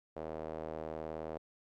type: tone with band-pass filter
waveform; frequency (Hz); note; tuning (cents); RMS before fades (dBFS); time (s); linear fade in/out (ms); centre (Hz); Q
sawtooth; 79; D#2; +27; -42; 0.16-1.38; 10; 560; 2.2
effects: none